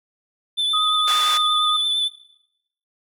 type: tone with vibrato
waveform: triangle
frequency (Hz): 3508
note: A7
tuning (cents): -6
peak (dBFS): -17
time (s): 0.57-2.09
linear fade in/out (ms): 20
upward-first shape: triangle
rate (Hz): 8.7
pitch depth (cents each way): 28
type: tone with pitch glide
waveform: sine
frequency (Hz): 1252 to 1239.8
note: D#6 to D#6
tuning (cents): +10 to -7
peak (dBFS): -20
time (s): 0.73-1.77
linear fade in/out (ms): 10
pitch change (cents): -17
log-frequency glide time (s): 0.96-1.15
type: band-pass noise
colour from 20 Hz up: pink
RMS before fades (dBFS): -28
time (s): 1.07-1.38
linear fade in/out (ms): 10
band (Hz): 1200 to 8400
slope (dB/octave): 12
effects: noise-tail reverb RT60 0.8 s tail -18 dB re dry